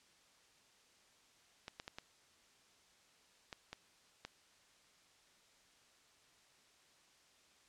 clicks, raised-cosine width 0.2 ms, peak -28 dBFS, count 7, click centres 1.681 / 1.799 / 1.879 / 1.985 / 3.528 / 3.73 / 4.25 s, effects white hiss -68 dBFS RMS until 7.68 s + low-pass 7000 Hz 12 dB/octave

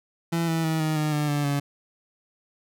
30% pulse tone with pitch steps, 167.3 / 163.48 / 159.75 / 156.1 / 152.53 / 149.05 / 145.64 / 142.32 Hz, E3 / E3 / D#3 / D#3 / D#3 / D3 / D3 / C#3, +26 / -14 / +46 / +6 / -34 / +26 / -14 / +46 cents, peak -20 dBFS, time 0.32-1.6 s, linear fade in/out 10 ms, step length 160 ms, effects none

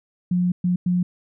sine tone bursts at uneven times, 178.7 Hz, F3, 40 cents sharp, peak -17 dBFS, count 3, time 0.31-0.52 / 0.64-0.76 / 0.86-1.03 s, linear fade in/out 5 ms, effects none

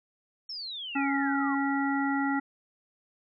sine exponential sweep, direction down, 5500 to 1046.5 Hz, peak -35 dBFS, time 0.49-1.55 s, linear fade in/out 5 ms
harmonic tone, 277.2 Hz, C#4, in tune, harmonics 1 / 3 / 5 / 7, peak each -27 / -32 / -34 / -35 dBFS, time 0.95-2.4 s, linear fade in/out 10 ms
effects none

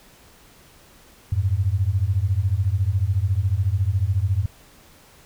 sine beating tone pair, 89.4 / 103.4 Hz, F2 / G#2, +41 / -7 cents, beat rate 14 Hz, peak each -21 dBFS, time 1.32-4.46 s, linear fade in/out 5 ms, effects pink hiss -51 dBFS RMS until 5.25 s

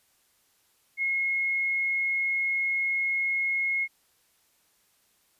sine tone, 2163 Hz, C#7, 43 cents flat, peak -24 dBFS, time 0.97-3.88 s, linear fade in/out 50 ms, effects white hiss -67 dBFS RMS until 5.39 s + resampled to 32000 Hz

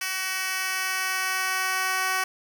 10% pulse tone with high-pass filter sweep, 376 Hz, F#4, 28 cents sharp, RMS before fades -27 dBFS, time 0.01-2.24 s, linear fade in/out 5 ms, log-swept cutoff 2200 to 910 Hz, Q 0.81, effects 8-bit

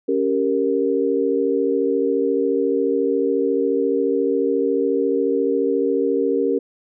sine chord, G diminished, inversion second, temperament equal, 277.2 / 392 / 466.2 Hz, Db4 / G4 / Bb4, 0 / 0 / 0 cents, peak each -22 / -21 / -20 dBFS, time 0.08-6.59 s, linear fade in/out 10 ms, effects none

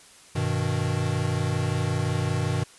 square chord, G augmented, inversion none, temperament equal, 98 / 123.47 / 155.56 Hz, G2 / B2 / D#3, 0 / 0 / 0 cents, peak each -29 / -28 / -29 dBFS, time 0.35-2.64 s, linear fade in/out 10 ms, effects white hiss -51 dBFS RMS until 2.78 s + resampled to 24000 Hz

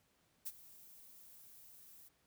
violet noise with ADSR envelope, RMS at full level -41 dBFS, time 0.45-2.09 s, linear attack 20 ms, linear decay 41 ms, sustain -18 dB, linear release 16 ms, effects pink hiss -75 dBFS RMS until 2.26 s + high-pass 60 Hz 12 dB/octave

